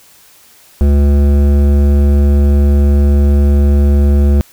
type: tone with hard clipping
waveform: sine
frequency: 71.3 Hz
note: C#2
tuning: 49 cents sharp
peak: -8 dBFS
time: 0.81-4.41 s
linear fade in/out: 0 ms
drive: 13 dB
effects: white hiss -44 dBFS RMS until 4.52 s